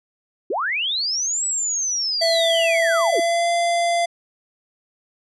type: linear two-way sweep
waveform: sine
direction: up then down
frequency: 303.1 to 7902 to 303.1 Hz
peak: -20 dBFS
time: 0.5-3.2 s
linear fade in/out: 5 ms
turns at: 1.46 s
type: tone with pitch glide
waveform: square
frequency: 664 to 686.6 Hz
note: E5 to F5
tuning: +12 to -30 cents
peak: -18 dBFS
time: 2.21-4.06 s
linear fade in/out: 10 ms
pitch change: +58 cents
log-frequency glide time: 2.89-3.5 s
effects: resampled to 24000 Hz